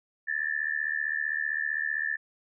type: tone with amplitude modulation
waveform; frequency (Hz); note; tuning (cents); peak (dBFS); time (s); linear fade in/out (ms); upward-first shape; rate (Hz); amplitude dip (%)
sine; 1760; A6; 0; -23; 0.27-2.17; 20; sine; 75.5; 95
effects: none